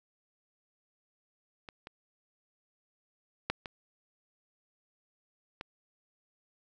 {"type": "clicks", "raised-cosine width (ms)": 0.3, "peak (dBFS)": [-28, -28, -13, -23, -23], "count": 5, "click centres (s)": [1.688, 1.871, 3.5, 3.658, 5.611], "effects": []}